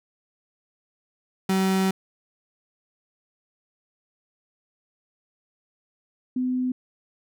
35% pulse / sine tone pair in turn, 190.3 / 253.4 Hz, F#3 / B3, +49 / +45 cents, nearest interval perfect fourth, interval 496 cents, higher second, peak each -18 / -22 dBFS, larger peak first, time 1.49-1.91 / 6.36-6.72 s, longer first, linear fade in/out 5 ms, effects none

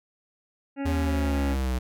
harmonic tone, 277.2 Hz, C#4, in tune, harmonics 1 / 2 / 3 / 5 / 6 / 7 / 8 / 9 / 10, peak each -28 / -37 / -39 / -45 / -47 / -47 / -51 / -51 / -50 dBFS, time 0.76-1.57 s, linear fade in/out 50 ms
square linear sweep, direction down, 82.41 to 61.74 Hz, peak -25 dBFS, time 0.85-1.79 s, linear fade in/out 10 ms
effects none

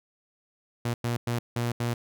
sawtooth tone bursts at uneven times, 119.1 Hz, A#2, 38 cents sharp, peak -22 dBFS, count 5, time 0.85-0.94 / 1.04-1.17 / 1.27-1.39 / 1.56-1.72 / 1.8-1.94 s, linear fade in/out 5 ms, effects none

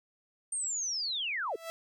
sine linear sweep, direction down, 8870 to 356.5 Hz, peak -31 dBFS, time 0.52-1.56 s, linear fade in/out 5 ms
sawtooth tone with exponential growth, 659.3 Hz, E5, in tune, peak -31 dBFS, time 1.42-1.7 s, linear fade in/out 0 ms, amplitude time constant 59 ms
effects none

